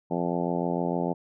harmonic tone, 86.6 Hz, F2, 14 cents flat, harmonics 2 / 3 / 4 / 5 / 6 / 7 / 8 / 9 / 10, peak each -30 / -32 / -33 / -34 / -35 / -35 / -36 / -37 / -37 dBFS, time 0.1-1.14 s, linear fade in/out 20 ms, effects none

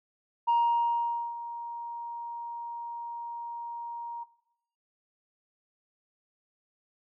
sine tone with ADSR envelope, 940 Hz, A#5, 14 cents sharp, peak -19 dBFS, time 0.47-4.24 s, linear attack 19 ms, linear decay 850 ms, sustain -16 dB, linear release 11 ms, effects noise-tail reverb RT60 0.7 s tail -17 dB re dry + tanh soft clip ceiling -19 dBFS

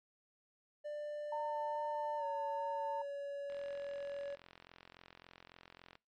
triangle tone with pitch glide, 593 to 565.2 Hz, D5 to C#5, +17 to +34 cents, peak -38 dBFS, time 0.84-4.36 s, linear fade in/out 20 ms, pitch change -83 cents, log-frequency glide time 2.17-2.25 s
sine tone with vibrato, 905 Hz, A5, 48 cents sharp, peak -37 dBFS, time 1.32-3.02 s, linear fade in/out 5 ms, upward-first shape sine, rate 2.4 Hz, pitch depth 15 cents each way
click train, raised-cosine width 0.3 ms, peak -38 dBFS, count 108, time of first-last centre 3.5-5.954 s, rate 43.6 Hz
effects noise-tail reverb RT60 0.3 s tail -24 dB re dry + MP3 48 kbps

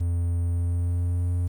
triangle tone with pitch glide, 86 to 88.06 Hz, F2 to F2, -26 to +15 cents, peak -20 dBFS, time 0-1.48 s, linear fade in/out 10 ms, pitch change +41 cents, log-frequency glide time 0.42-1.3 s, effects 9-bit

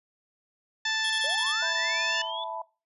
harmonic tone, 880 Hz, A5, in tune, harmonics 1 / 2 / 3 / 4 / 5 / 6 / 7 / 8, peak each -37 / -28 / -38 / -31 / -39 / -36 / -42 / -44 dBFS, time 0.85-2.22 s, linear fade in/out 5 ms
square tone bursts, 3346 Hz, G#7, 12 cents sharp, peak -31 dBFS, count 6, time 1.04-1.52 s, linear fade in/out 5 ms, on 60 ms, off 24 ms
sine linear sweep, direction up, 523.3 to 3492 Hz, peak -34 dBFS, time 1.24-2.44 s, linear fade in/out 2 ms
sine chord, E suspended fourth, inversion none, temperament equal, 659.3 / 880 / 987.8 Hz, E5 / A5 / B5, 0 / 0 / 0 cents, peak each -36 dBFS, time 1.62-2.62 s, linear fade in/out 5 ms
effects noise-tail reverb RT60 0.3 s tail -20 dB re dry + resampled to 32000 Hz

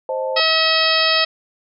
sine chord, A diminished, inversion first, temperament equal, 523.3 / 622.3 / 880 Hz, C5 / Eb5 / A5, 0 / 0 / 0 cents, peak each -21 / -27 / -27 dBFS, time 0.09-0.4 s, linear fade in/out 2 ms
harmonic tone, 642 Hz, E5, 46 cents flat, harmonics 1 / 2 / 3 / 4 / 5 / 6 / 7 / 8, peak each -22 / -22 / -22 / -22 / -22 / -22 / -22 / -22 dBFS, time 0.36-1.25 s, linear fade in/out 10 ms
effects none

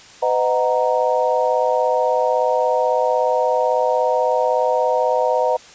sine chord, B major seventh, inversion none, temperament equal with one note detuned, 506 / 622.3 / 740 / 932.3 Hz, B4 / D#5 / F#5 / A#5, +42 / 0 / 0 / 0 cents, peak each -19 / -20 / -23 / -21 dBFS, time 0.22-5.57 s, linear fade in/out 10 ms, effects white hiss -43 dBFS RMS until 5.74 s + resampled to 16000 Hz

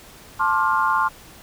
sine chord, D minor seventh, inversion second, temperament just, 881 / 1057.2 / 1174.7 / 1409.6 Hz, A5 / C6 / D6 / F6, +2 / +18 / 0 / +16 cents, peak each -23 / -20 / -25 / -23 dBFS, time 0.39-1.09 s, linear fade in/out 20 ms, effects pink hiss -45 dBFS RMS until 1.42 s

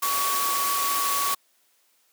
sine tone in noise, 1126 Hz, C#6, 27 cents sharp, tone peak -25 dBFS, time 0.02-1.35 s, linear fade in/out 10 ms, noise white, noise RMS -27 dBFS, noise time 0.02-1.35 s, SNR -1 dB, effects white hiss -65 dBFS RMS until 2.12 s + high-pass 300 Hz 12 dB/octave

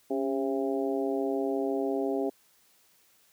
harmonic tone with a mistuned harmonic, 134.1 Hz, C3, 43 cents sharp, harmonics 2 / 3 / 4 / 5 / 6, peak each -31 / -30 / -36 / -35 / -41 dBFS, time 0.1-2.3 s, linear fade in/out 10 ms, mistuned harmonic 2, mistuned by +52 cents, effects white hiss -64 dBFS RMS until 3.32 s + high-pass 80 Hz 12 dB/octave

